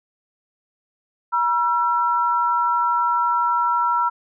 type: tone pair together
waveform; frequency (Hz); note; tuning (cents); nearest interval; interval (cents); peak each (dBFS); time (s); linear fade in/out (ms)
sine; 959.9 / 1347; B5 / E6; -50 / +37; tritone; 587; -19 / -20; 1.32-4.1; 20
effects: none